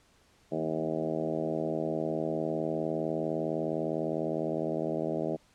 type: harmonic tone with a mistuned harmonic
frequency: 79.8 Hz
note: D#2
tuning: 44 cents sharp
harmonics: 2 / 3 / 4 / 5 / 6 / 7 / 8 / 9 / 10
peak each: -38 / -39 / -35 / -36 / -39 / -37 / -36 / -44 / -49 dBFS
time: 0.51-5.37 s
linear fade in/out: 20 ms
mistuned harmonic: 3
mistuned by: -34 cents
effects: pink hiss -64 dBFS RMS until 5.54 s + low-pass 9000 Hz 12 dB/octave